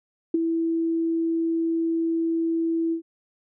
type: tone with ADSR envelope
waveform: sine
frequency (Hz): 329.6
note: E4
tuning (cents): 0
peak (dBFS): -15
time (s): 0.34-3.02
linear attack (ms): 5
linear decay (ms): 17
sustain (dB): -6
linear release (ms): 98
effects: none